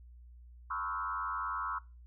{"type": "tone with frequency modulation", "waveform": "sine", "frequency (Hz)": 1201, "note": "D6", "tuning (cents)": 38, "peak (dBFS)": -33, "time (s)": [0.7, 1.79], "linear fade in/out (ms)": 10, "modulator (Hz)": 91.3, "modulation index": 2.3, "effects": ["noise-tail reverb RT60 0.3 s tail -22 dB re dry", "added 60 Hz sine -51 dBFS peak until 2.06 s"]}